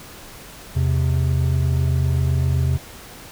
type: tone pair together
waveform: triangle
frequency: 82.98 / 130.81 Hz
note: E2 / C3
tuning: +12 / 0 cents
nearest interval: minor sixth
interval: 788 cents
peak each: -17 dBFS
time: 0.75-2.78 s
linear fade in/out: 20 ms
effects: pink hiss -40 dBFS RMS until 3.31 s